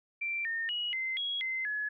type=tone with pitch steps; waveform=sine; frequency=2352 / 1827 / 2907 / 2071 / 3316 / 2067 / 1698 Hz; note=D7 / A#6 / F#7 / C7 / G#7 / C7 / G#6; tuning=+2 / -35 / -31 / -18 / -3 / -22 / +38 cents; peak=-31 dBFS; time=0.21-1.89 s; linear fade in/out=10 ms; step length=240 ms; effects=none